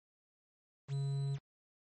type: tone with quantisation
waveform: triangle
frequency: 138.59 Hz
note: C#3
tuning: in tune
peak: -31 dBFS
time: 0.88-1.39 s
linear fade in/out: 50 ms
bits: 9
effects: MP3 32 kbps